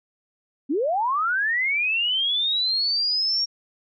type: linear sweep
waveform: sine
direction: up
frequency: 247.2 to 5600 Hz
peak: -20 dBFS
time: 0.69-3.46 s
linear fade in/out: 20 ms
effects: none